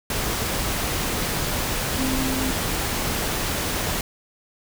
sine tone in noise, 261.6 Hz, C4, in tune, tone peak -25 dBFS, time 1.98-2.51 s, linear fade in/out 2 ms, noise pink, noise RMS -25 dBFS, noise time 0.1-4.01 s, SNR -3 dB, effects none

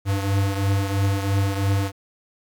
square beating tone pair, 98 / 101 Hz, G2 / G#2, 0 / -48 cents, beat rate 3 Hz, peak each -21 / -27 dBFS, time 0.05-1.92 s, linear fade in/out 50 ms, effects 10-bit

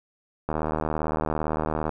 click train, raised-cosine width 1 ms, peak -12 dBFS, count 110, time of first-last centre 0.49-1.893 s, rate 77.7 Hz, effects none

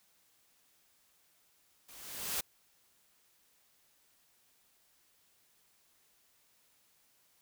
white noise with level ramp, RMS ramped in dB -55 to -33 dBFS, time 1.88-2.41 s, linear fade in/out 10 ms, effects white hiss -70 dBFS RMS until 7.41 s

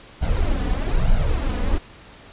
brown noise with flanger, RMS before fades -19 dBFS, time 0.21-1.79 s, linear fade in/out 20 ms, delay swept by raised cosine 1.3 to 4.1 ms, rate 1.1 Hz, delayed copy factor +0.65, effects pink hiss -45 dBFS RMS until 2.32 s + resampled to 8000 Hz

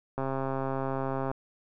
click train, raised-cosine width 1 ms, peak -18 dBFS, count 153, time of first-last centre 0.18-1.314 s, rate 134 Hz, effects none

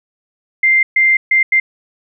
sine tone bursts at uneven times, 2093 Hz, C7, in tune, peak -8 dBFS, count 4, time 0.63-0.83 / 0.96-1.17 / 1.31-1.43 / 1.52-1.6 s, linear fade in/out 5 ms, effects none

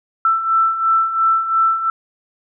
sine beating tone pair, 1329 / 1331.9 Hz, E6 / E6, +14 / +17 cents, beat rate 2.9 Hz, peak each -20 / -14 dBFS, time 0.25-1.9 s, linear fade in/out 2 ms, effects none

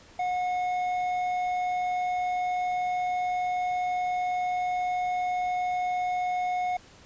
sine tone with hard clipping, 726 Hz, F#5, 33 cents flat, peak -27 dBFS, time 0.19-6.77 s, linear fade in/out 5 ms, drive 6 dB, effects pink hiss -53 dBFS RMS until 7.05 s + resampled to 16000 Hz

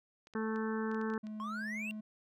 clicks, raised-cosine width 0.2 ms, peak -38 dBFS, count 9, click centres 0.271 / 0.337 / 0.56 / 0.915 / 0.946 / 1.014 / 1.101 / 1.138 / 1.269 s
harmonic tone, 220 Hz, A3, in tune, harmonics 1 / 2 / 4 / 5 / 6 / 7 / 8, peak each -35 / -38 / -46 / -46 / -48 / -46 / -49 dBFS, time 0.35-1.18 s, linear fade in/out 2 ms
triangle tone, 214.5 Hz, A3, 44 cents flat, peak -38 dBFS, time 1.23-2.01 s, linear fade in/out 10 ms
triangle exponential sweep, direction up, 1046 to 2794 Hz, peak -37 dBFS, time 1.4-1.91 s, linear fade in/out 0 ms
effects none

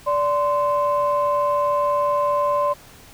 sine tone pair together, 582 / 1037 Hz, D5 / C6, -16 / -16 cents, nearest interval minor seventh, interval 1000 cents, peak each -19 dBFS, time 0.06-2.74 s, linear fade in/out 20 ms, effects tanh soft clip ceiling -11 dBFS + pink hiss -46 dBFS RMS until 3.13 s

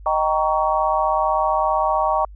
sine chord, Eb dominant seventh, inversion none, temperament just, 622.3 / 777.8 / 933.4 / 1120.1 Hz, Eb5 / G5 / Bb5 / Db6, 0 / -14 / +2 / +18 cents, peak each -22 dBFS, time 0.06-2.25 s, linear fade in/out 2 ms, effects added 50 Hz sine -37 dBFS peak until 2.35 s

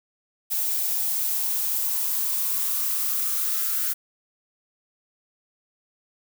violet noise with high-pass filter sweep, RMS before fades -25 dBFS, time 0.5-3.94 s, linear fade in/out 20 ms, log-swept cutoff 680 to 1400 Hz, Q 6.2, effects none

